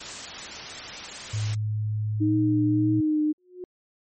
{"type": "noise", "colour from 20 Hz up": "white", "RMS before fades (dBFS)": -36, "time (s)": [0, 1.55], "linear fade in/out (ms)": 10}
{"type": "tone with pitch glide", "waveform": "sine", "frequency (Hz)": [106.9, 115.9], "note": ["A2", "A#2"], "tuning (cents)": [-49, -10], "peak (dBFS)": -24, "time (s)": [1.33, 3.01], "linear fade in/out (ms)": 10, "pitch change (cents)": 139, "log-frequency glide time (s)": [2.2, 2.39]}
{"type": "tone with vibrato", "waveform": "sine", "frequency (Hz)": 307.9, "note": "D#4", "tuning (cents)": -18, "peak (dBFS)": -20, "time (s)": [2.2, 3.33], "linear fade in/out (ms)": 20, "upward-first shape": "triangle", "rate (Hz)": 1.7, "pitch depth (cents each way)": 30}
{"type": "tone with exponential growth", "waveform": "sine", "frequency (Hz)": 362, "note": "F#4", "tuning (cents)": -38, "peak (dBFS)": -30, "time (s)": [3.38, 3.64], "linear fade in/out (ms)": 1, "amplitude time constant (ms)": 56}
{"effects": ["MP3 32 kbps"]}